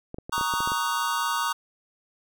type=clicks; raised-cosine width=2 ms; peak=-22 dBFS; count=9; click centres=0.144 / 0.185 / 0.295 / 0.38 / 0.411 / 0.538 / 0.605 / 0.675 / 0.719 s
type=chord; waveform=square; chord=D# minor seventh; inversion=second; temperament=just; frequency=933.4 / 1120.1 / 1244.5 / 1493.4 Hz; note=A#5 / C#6 / D#6 / F#6; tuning=+2 / +18 / 0 / +16 cents; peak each=-30 / -31 / -30 / -33 dBFS; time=0.32-1.53 s; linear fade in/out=10 ms
effects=none